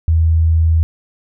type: tone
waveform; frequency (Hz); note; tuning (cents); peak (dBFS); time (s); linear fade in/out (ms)
sine; 81.2; E2; -26; -9; 0.08-0.83; 0
effects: none